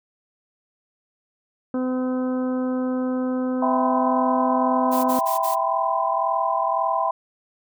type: harmonic tone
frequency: 255.2 Hz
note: C4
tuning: 43 cents flat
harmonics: 1 / 2 / 3 / 4 / 5 / 6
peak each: -22 / -28 / -39 / -39 / -39 / -45 dBFS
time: 1.74-5.19 s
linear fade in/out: 2 ms
type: chord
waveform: sine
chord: C major seventh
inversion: first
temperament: equal with one note detuned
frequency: 659.3 / 784 / 987.8 / 1029.7 Hz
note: E5 / G5 / B5 / C6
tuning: 0 / 0 / 0 / -28 cents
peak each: -25 dBFS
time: 3.62-7.11 s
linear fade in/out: 5 ms
type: noise bursts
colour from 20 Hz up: blue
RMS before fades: -32 dBFS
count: 4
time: 4.91-5.556 s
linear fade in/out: 20 ms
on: 130 ms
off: 42 ms
effects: none